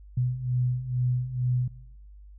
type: beating tone pair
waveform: sine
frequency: 123.47 / 125.67 Hz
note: B2 / B2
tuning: 0 / +31 cents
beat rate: 2.2 Hz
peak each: -30 / -25 dBFS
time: 0.17-1.68 s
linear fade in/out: 5 ms
effects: noise-tail reverb RT60 0.9 s tail -21 dB re dry + added 50 Hz sine -45 dBFS peak until 2.38 s